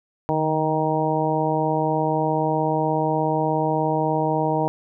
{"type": "harmonic tone with a mistuned harmonic", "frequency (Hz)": 156.7, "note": "D#3", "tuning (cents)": 13, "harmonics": [1, 2, 3, 4, 5, 6], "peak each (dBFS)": [-26, -26, -26, -26, -26, -26], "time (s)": [0.29, 4.68], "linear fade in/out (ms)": 0, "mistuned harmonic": 1, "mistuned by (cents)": -38, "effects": []}